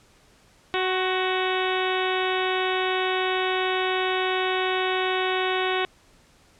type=harmonic tone with a mistuned harmonic; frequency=373.1 Hz; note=F#4; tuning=14 cents sharp; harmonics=1 / 2 / 3 / 4 / 5 / 6 / 7 / 8 / 9 / 10; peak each=-26 / -29 / -31 / -32 / -33 / -34 / -34 / -35 / -36 / -36 dBFS; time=0.74-5.85 s; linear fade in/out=0 ms; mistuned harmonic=3; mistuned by=-31 cents; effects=pink hiss -57 dBFS RMS until 6.59 s + low-pass 9000 Hz 12 dB/octave